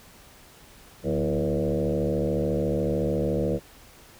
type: tone with frequency modulation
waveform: sine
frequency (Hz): 329.6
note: E4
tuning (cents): 0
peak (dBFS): -22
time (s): 1.03-3.6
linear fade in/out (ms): 50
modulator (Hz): 73.9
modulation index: 3.3
effects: pink hiss -51 dBFS RMS until 4.19 s